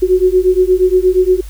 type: beating tone pair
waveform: sine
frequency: 364.5 / 373 Hz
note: F#4 / F#4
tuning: -26 / +14 cents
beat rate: 8.5 Hz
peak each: -11 dBFS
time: 0.02-1.41 s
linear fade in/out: 10 ms
effects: added 50 Hz sine -26 dBFS peak until 1.49 s + white hiss -42 dBFS RMS until 1.49 s